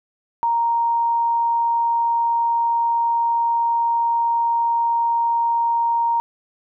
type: tone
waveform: sine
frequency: 932.3 Hz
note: A#5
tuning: in tune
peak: -16 dBFS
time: 0.43-6.2 s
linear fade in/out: 0 ms
effects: none